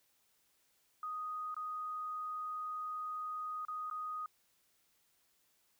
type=tone with dropouts; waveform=sine; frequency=1245 Hz; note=D#6; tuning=1 cent sharp; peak=-38 dBFS; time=1.03-4.26 s; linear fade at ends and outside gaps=2 ms; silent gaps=1.544-1.565 / 3.651-3.683 / 3.9-3.911 s; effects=white hiss -74 dBFS RMS until 5.79 s